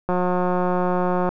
click train, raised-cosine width 1 ms, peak -9 dBFS, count 217, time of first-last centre 0.09-1.29 s, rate 180 Hz, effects none

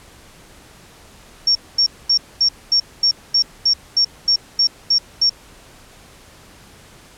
sine tone bursts, 5510 Hz, F8, 24 cents flat, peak -11 dBFS, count 13, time 1.47-5.296 s, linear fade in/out 5 ms, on 82 ms, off 230 ms, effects pink hiss -45 dBFS RMS until 7.17 s + low-pass 11000 Hz 12 dB/octave

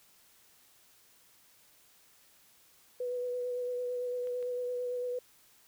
sine tone with vibrato, 493.9 Hz, B4, in tune, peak -32 dBFS, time 3-5.19 s, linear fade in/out 5 ms, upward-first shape sine, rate 8.9 Hz, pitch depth 17 cents each way
clicks, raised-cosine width 0.3 ms, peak -39 dBFS, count 2, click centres 4.272 / 4.427 s
effects white hiss -63 dBFS RMS until 5.67 s

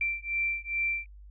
sine beating tone pair, 2349 / 2351.4 Hz, D7 / D7, 0 / +2 cents, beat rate 2.4 Hz, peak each -31 dBFS, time 0.01-1.06 s, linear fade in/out 2 ms, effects added 50 Hz sine -46 dBFS peak until 1.3 s

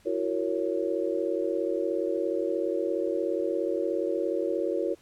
sine chord, F# dominant seventh, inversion third, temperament just, 333 / 370 / 462.5 / 555 Hz, E4 / F#4 / A#4 / C#5, +18 / 0 / -14 / +2 cents, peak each -31 dBFS, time 0.05-4.95 s, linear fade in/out 20 ms, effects pink hiss -60 dBFS RMS until 5.01 s + low-pass 12000 Hz 12 dB/octave

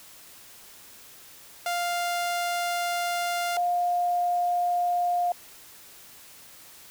sawtooth / sine tone pair in turn, 699 / 706.7 Hz, F5 / F5, +1 / +20 cents, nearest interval unison, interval 19 cents, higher second, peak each -22 dBFS, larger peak neither, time 1.66-3.57 / 3.57-5.32 s, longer first, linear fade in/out 2 ms, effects white hiss -49 dBFS RMS until 6.9 s

